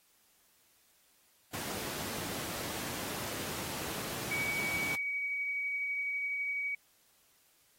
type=high-pass noise; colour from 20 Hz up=pink; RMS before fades=-40 dBFS; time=1.53-4.96 s; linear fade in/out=10 ms; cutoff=120 Hz; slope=12 dB/octave
type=tone with tremolo; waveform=sine; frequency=2263 Hz; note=C#7; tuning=35 cents sharp; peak=-31 dBFS; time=4.31-6.75 s; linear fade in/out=5 ms; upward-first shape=triangle; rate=12 Hz; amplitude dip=25%
effects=white hiss -68 dBFS RMS until 7.78 s + AAC 48 kbps